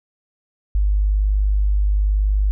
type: tone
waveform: sine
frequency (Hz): 50.5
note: G#1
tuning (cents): -48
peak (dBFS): -14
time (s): 0.75-2.51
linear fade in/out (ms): 0
effects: none